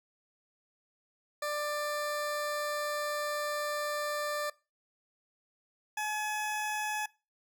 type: tone pair in turn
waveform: 20% pulse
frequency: 592 / 849.3 Hz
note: D5 / G#5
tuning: +14 / +39 cents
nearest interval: tritone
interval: 625 cents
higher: second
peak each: -27 dBFS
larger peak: neither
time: 1.42-4.5 / 5.97-7.06 s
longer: first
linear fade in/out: 5 ms
effects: noise-tail reverb RT60 0.3 s tail -22 dB re dry